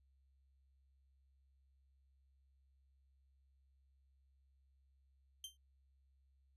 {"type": "tone with exponential decay", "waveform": "sawtooth", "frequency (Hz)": 3134, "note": "G7", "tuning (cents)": -1, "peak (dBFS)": -40, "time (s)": [5.44, 5.57], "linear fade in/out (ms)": 2, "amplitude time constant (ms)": 28, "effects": ["added 67 Hz sine -70 dBFS peak until 6.56 s", "resampled to 32000 Hz"]}